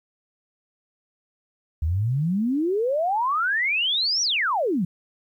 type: exponential two-way sweep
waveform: sine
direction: up then down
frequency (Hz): 73.5 to 5910 to 160.9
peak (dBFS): -20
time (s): 1.82-4.85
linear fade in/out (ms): 5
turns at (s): 4.22
effects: 10-bit